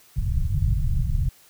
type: low-pass noise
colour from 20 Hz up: pink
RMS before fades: -22 dBFS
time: 0.16-1.29 s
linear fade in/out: 5 ms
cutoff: 150 Hz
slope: 48 dB/octave
effects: white hiss -54 dBFS RMS until 1.49 s